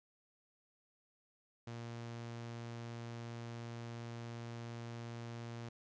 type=tone; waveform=sawtooth; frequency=117.2 Hz; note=A#2; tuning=10 cents sharp; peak=-40 dBFS; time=1.67-5.69 s; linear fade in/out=5 ms; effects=resampled to 16000 Hz + 13-bit